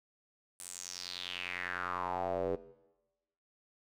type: tone with band-pass filter sweep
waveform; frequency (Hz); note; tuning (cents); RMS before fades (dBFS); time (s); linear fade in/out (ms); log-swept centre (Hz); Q
square; 45; F#1; -47; -38; 0.59-2.56; 10; 9600 to 440; 4.6
effects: noise-tail reverb RT60 1.0 s tail -18 dB re dry